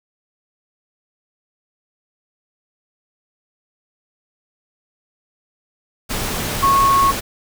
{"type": "tone in noise", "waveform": "sine", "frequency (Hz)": 1100, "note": "C#6", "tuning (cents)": -14, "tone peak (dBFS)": -11, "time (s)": [6.62, 7.12], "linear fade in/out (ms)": 20, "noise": "pink", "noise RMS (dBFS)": -23, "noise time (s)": [6.09, 7.21], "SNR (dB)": 9, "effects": []}